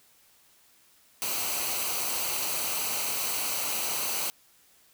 white noise with comb filter, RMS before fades -30 dBFS, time 1.22-4.3 s, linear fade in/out 0 ms, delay 0.57 ms, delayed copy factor -0.55, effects white hiss -61 dBFS RMS until 4.93 s

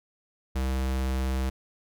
square tone, 65.41 Hz, C2, in tune, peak -26 dBFS, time 0.55-1.5 s, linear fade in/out 10 ms, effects none

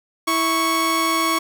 sawtooth tone pair together, 327.3 / 1108.7 Hz, E4 / C#6, -12 / 0 cents, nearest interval octave + major sixth, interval 2112 cents, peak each -19 / -15 dBFS, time 0.27-1.39 s, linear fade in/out 10 ms, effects none

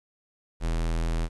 square tone, 41.2 Hz, E1, in tune, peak -25 dBFS, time 0.6-1.29 s, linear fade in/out 50 ms, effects resampled to 24000 Hz + 10-bit

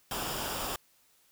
pink noise with comb filter, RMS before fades -35 dBFS, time 0.11-0.76 s, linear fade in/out 2 ms, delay 0.48 ms, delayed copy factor -0.55, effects white hiss -66 dBFS RMS until 1.31 s

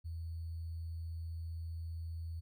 sine tone with sample-and-hold, 82.41 Hz, E2, in tune, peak -39 dBFS, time 0.04-2.41 s, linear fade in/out 20 ms, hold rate 4410 Hz, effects none

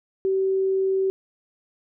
sine tone, 383.4 Hz, G4, 38 cents flat, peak -19 dBFS, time 0.25-1.1 s, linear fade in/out 0 ms, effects none

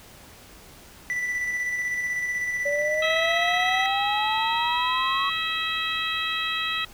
triangle tone with tremolo, 1975.5 Hz, B6, in tune, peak -22 dBFS, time 1.1-3.86 s, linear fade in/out 0 ms, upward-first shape square, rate 16 Hz, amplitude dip 30%
sine exponential sweep, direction up, 570 to 1116 Hz, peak -24 dBFS, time 2.65-5.3 s, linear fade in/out 10 ms
harmonic tone, 647 Hz, E5, 32 cents flat, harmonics 2 / 3 / 4 / 5 / 6, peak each -31 / -31 / -31 / -31 / -31 dBFS, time 3.02-6.85 s, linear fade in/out 5 ms
effects pink hiss -48 dBFS RMS until 6.93 s

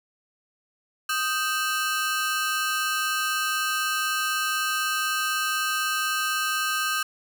sawtooth ring-modulated tone, 1402 Hz, F6, 6 cents sharp, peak -17 dBFS, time 1.09-7.03 s, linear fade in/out 5 ms, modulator 158 Hz, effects none

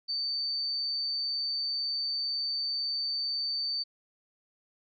sine tone, 4571 Hz, D8, 48 cents flat, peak -29 dBFS, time 0.08-3.84 s, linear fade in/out 20 ms, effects none

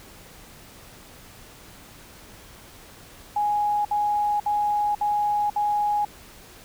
sine tone bursts, 830.6 Hz, G#5, in tune, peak -20 dBFS, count 5, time 3.36-6.05 s, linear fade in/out 5 ms, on 490 ms, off 60 ms, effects pink hiss -47 dBFS RMS until 6.64 s

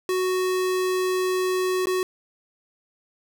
square tone with dropouts, 370 Hz, F#4, in tune, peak -22 dBFS, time 0.09-2.03 s, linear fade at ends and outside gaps 1 ms, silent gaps 1.857-1.87 s, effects none

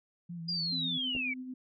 sine tone with vibrato, 169.2 Hz, E3, 45 cents sharp, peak -38 dBFS, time 0.29-0.98 s, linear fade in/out 10 ms, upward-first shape sine, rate 5.3 Hz, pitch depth 48 cents each way
sine linear sweep, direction down, 4900 to 2210 Hz, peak -31 dBFS, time 0.48-1.34 s, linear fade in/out 10 ms
sine tone with tremolo, 255.6 Hz, C4, 40 cents flat, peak -37 dBFS, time 0.72-1.54 s, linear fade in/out 5 ms, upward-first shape sine, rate 9.2 Hz, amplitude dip 40%
clicks, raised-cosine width 2 ms, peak -31 dBFS, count 2, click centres 1.151 / 1.164 s
effects none

